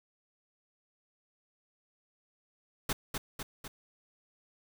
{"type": "noise with echo", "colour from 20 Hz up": "pink", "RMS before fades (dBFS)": -31, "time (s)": [2.89, 2.93], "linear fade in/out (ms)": 5, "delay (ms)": 250, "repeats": 3, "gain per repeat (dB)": -4, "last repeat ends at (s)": 3.68, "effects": []}